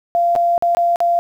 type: tone with dropouts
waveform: sine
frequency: 690 Hz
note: F5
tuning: 21 cents flat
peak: -12 dBFS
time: 0.15-1.19 s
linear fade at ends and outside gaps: 0 ms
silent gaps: 0.353-0.361 / 0.579-0.624 / 0.749-0.77 / 0.959-1.004 s
effects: 8-bit